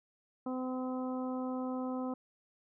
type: harmonic tone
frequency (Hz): 256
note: C4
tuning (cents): -38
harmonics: 1 / 2 / 3 / 4 / 5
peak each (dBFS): -35 / -41 / -45 / -47 / -49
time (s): 0.46-2.14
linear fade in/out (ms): 5
effects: none